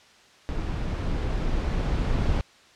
brown noise with level ramp, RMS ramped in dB -29 to -23 dBFS, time 0.49-2.41 s, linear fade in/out 0 ms, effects white hiss -54 dBFS RMS until 2.75 s + low-pass 5000 Hz 12 dB/octave

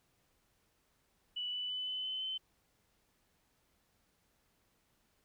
sine tone with pitch steps, 2960 / 2981 / 3001 / 3022 / 3043 / 3064 Hz, F#7 / F#7 / F#7 / F#7 / F#7 / G7, 0 / +12 / +24 / +36 / +48 / -40 cents, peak -36 dBFS, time 1.36-2.38 s, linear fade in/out 10 ms, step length 170 ms, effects pink hiss -75 dBFS RMS until 5.24 s

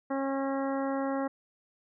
harmonic tone, 272.1 Hz, C#4, 32 cents flat, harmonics 1 / 2 / 3 / 4 / 5 / 6 / 7, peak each -31 / -33 / -37 / -40 / -43 / -47 / -47 dBFS, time 0.1-1.28 s, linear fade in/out 10 ms, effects none

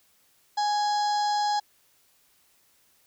harmonic tone with a mistuned harmonic, 830.6 Hz, G#5, in tune, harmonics 1 / 2 / 4 / 5 / 6 / 7 / 8 / 9, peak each -23 / -38 / -42 / -37 / -36 / -49 / -46 / -49 dBFS, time 0.57-1.6 s, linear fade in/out 10 ms, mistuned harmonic 6, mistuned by +24 cents, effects white hiss -64 dBFS RMS until 3.06 s

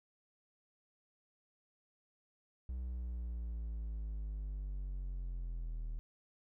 triangle linear sweep, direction down, 63.2 to 38.89 Hz, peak -36 dBFS, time 2.69-5.99 s, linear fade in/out 0 ms, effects none

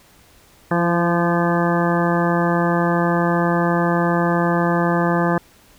harmonic tone with a mistuned harmonic, 172.2 Hz, F3, 24 cents flat, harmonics 1 / 2 / 3 / 4 / 5 / 6 / 7 / 9 / 10, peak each -19 / -22 / -24 / -25 / -26 / -27 / -27 / -29 / -29 dBFS, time 0.71-5.38 s, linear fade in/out 2 ms, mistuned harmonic 2, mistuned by -22 cents, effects pink hiss -51 dBFS RMS until 5.78 s

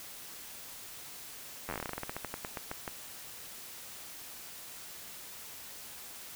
slowing click train, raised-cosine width 0.5 ms, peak -21 dBFS, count 22, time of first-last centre 1.69-2.878 s, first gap 10 ms, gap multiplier 1.15, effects white hiss -47 dBFS RMS until 6.35 s

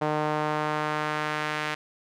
sawtooth tone with band-pass filter sweep, 152.1 Hz, D#3, 39 cents flat, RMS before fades -28 dBFS, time 0.01-1.75 s, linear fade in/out 10 ms, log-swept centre 740 to 2000 Hz, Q 1.1, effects none

